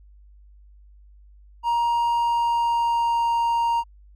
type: tone with pitch glide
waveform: triangle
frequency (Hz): 941 to 933.4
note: A#5 to A#5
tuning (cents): +16 to +2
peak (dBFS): -17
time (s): 1.63-3.84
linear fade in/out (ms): 50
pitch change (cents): -14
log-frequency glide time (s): 2.15-3.26
effects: added 50 Hz sine -47 dBFS peak until 4.15 s